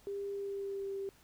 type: tone with pitch glide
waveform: sine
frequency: 400 to 392.4 Hz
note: G4 to G4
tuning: +35 to +2 cents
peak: -36 dBFS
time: 0.07-1.09 s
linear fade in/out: 0 ms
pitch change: -33 cents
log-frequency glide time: 0.31-0.94 s
effects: pink hiss -64 dBFS RMS until 1.23 s